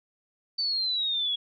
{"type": "exponential sweep", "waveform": "sine", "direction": "down", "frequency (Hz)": [4584, 3322], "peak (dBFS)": -25, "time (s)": [0.58, 1.36], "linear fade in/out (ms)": 10, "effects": []}